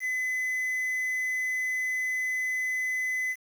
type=tone with quantisation; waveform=triangle; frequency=2020 Hz; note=B6; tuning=39 cents sharp; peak=-25 dBFS; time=0-3.36 s; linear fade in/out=50 ms; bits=8; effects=none